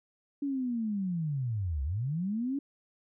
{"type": "linear two-way sweep", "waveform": "sine", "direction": "down then up", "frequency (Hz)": [287.5, 64.7, 287.5], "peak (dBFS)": -29, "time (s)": [0.42, 2.59], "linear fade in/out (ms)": 5, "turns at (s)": 1.83, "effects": []}